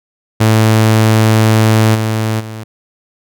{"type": "tone with level steps", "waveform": "sawtooth", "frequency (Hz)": 110, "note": "A2", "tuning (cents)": 0, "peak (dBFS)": [-3, -9, -20], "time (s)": [0.4, 2.64], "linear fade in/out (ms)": 10, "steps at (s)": [1.94, 2.39], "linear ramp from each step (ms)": 20, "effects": []}